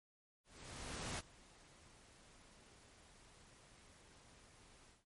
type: noise with ADSR envelope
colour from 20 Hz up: pink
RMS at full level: -43 dBFS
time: 0.44-5.05 s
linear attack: 750 ms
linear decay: 22 ms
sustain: -21 dB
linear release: 170 ms
effects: noise-tail reverb RT60 0.1 s tail -25 dB re dry + MP3 48 kbps